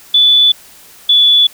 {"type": "tone pair in turn", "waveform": "sine", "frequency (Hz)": [3472, 3442], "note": ["A7", "A7"], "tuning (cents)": [-24, -39], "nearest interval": "unison", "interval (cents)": 15, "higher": "first", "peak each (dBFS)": -5, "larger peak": "neither", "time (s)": [[0.14, 0.52], [1.09, 1.47]], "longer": "neither", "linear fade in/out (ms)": 5, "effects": ["white hiss -40 dBFS RMS until 1.53 s"]}